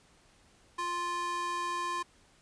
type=tone with high-pass filter; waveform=square; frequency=349.2 Hz; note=F4; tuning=in tune; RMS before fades=-34 dBFS; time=0.78-2.03 s; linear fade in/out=10 ms; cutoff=830 Hz; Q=4.9; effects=pink hiss -63 dBFS RMS until 2.41 s + resampled to 22050 Hz